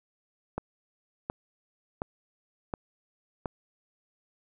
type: click train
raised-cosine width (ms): 1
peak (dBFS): -17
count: 5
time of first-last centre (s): 0.58-3.458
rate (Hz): 1.39
effects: none